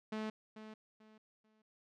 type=tone with echo; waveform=sawtooth; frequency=216.7 Hz; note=A3; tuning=26 cents flat; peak=-34 dBFS; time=0.12-0.3 s; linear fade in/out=5 ms; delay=440 ms; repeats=3; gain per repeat=-11 dB; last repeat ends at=1.62 s; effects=low-pass 4000 Hz 12 dB/octave